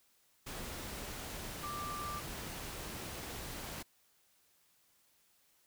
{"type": "tone in noise", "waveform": "sine", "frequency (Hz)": 1180, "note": "D6", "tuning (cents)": 8, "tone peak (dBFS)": -40, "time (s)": [1.63, 2.2], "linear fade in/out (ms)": 10, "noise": "pink", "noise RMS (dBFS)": -44, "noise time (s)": [0.46, 3.83], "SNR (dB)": 1, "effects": ["white hiss -71 dBFS RMS until 5.66 s"]}